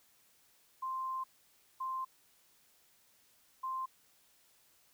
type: tone bursts at uneven times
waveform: sine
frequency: 1046.5 Hz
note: C6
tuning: in tune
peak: -35 dBFS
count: 3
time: 0.82-1.24 / 1.8-2.05 / 3.63-3.86 s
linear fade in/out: 10 ms
effects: white hiss -68 dBFS RMS until 4.93 s